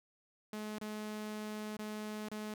sawtooth tone with dropouts, 213 Hz, G#3, 44 cents sharp, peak -36 dBFS, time 0.53-2.54 s, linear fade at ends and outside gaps 2 ms, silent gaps 0.785-0.813 / 1.768-1.79 / 2.286-2.315 s, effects none

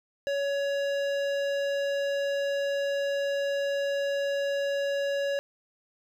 sine tone with hard clipping, 561 Hz, C#5, 21 cents sharp, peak -28 dBFS, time 0.27-5.39 s, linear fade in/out 0 ms, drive 15 dB, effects none

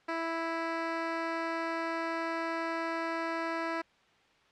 10% pulse tone, 329.6 Hz, E4, in tune, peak -23 dBFS, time 0.08-3.82 s, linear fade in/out 10 ms, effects white hiss -64 dBFS RMS until 4.51 s + low-pass 3000 Hz 12 dB/octave

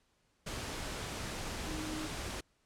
sine tone in noise, 311.1 Hz, D#4, in tune, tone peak -40 dBFS, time 1.67-2.08 s, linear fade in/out 10 ms, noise pink, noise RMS -40 dBFS, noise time 0.46-2.41 s, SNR -3 dB, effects pink hiss -74 dBFS RMS until 2.65 s + low-pass 9000 Hz 12 dB/octave

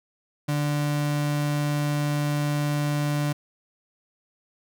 35% pulse tone, 146.83 Hz, D3, in tune, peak -21 dBFS, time 0.48-3.33 s, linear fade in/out 10 ms, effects none

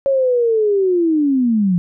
sine linear sweep, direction down, 554.4 to 170 Hz, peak -12 dBFS, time 0.06-1.78 s, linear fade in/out 0 ms, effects none

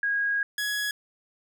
sine / sawtooth tone pair in turn, 1641 / 1676.4 Hz, G#6 / G#6, -21 / +16 cents, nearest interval unison, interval 37 cents, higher second, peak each -23 dBFS, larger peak neither, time 0.03-0.43 / 0.58-0.91 s, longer first, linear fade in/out 2 ms, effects none

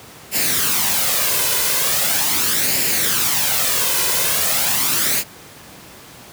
white noise with flanger, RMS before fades -18 dBFS, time 0.31-5.24 s, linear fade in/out 50 ms, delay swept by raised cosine 0.41 to 2.01 ms, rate 0.4 Hz, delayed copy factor +0.55, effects pink hiss -40 dBFS RMS until 6.32 s + high-pass 100 Hz 12 dB/octave

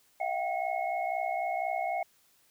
sine tone cluster, 645 / 707 / 771 / 2176 Hz, E5 / F5 / G5 / C#7, -38 / +21 / -29 / -33 cents, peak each -36 / -33 / -33 / -39 dBFS, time 0.2-2.03 s, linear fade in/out 5 ms, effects white hiss -66 dBFS RMS until 2.5 s

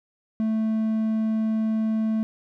triangle tone, 220 Hz, A3, in tune, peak -19 dBFS, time 0.4-2.23 s, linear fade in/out 0 ms, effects none

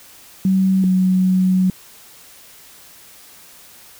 sine tone pair in turn, 189.9 / 185.78 Hz, F#3 / F#3, +45 / +7 cents, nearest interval unison, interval 38 cents, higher first, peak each -12 dBFS, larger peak neither, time 0.45-0.84 / 0.84-1.7 s, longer second, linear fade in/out 2 ms, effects white hiss -44 dBFS RMS until 3.99 s

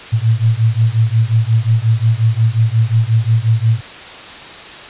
sine beating tone pair, 110 / 115.6 Hz, A2 / A#2, 0 / -14 cents, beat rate 5.6 Hz, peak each -13 dBFS, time 0.12-3.81 s, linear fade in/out 20 ms, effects white hiss -32 dBFS RMS until 4.89 s + resampled to 8000 Hz

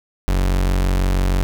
40% pulse tone, 46.25 Hz, F#1, in tune, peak -14 dBFS, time 0.28-1.43 s, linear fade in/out 0 ms, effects none

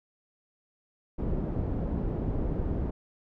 pink low-pass noise, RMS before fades -30 dBFS, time 1.18-2.91 s, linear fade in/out 10 ms, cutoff 410 Hz, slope 12 dB/octave, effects none

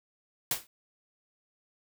white noise with exponential decay, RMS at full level -25 dBFS, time 0.51-0.67 s, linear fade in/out 2 ms, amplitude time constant 34 ms, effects none

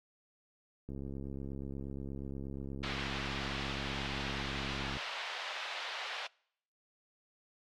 click train, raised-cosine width 3 ms, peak -30 dBFS, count 280, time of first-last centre 0.89-4.969 s, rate 68.4 Hz
white band-pass noise, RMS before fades -41 dBFS, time 2.83-6.27 s, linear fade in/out 5 ms, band 610 to 3700 Hz, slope 24 dB/octave
effects noise-tail reverb RT60 0.7 s tail -26 dB re dry + AAC 64 kbps

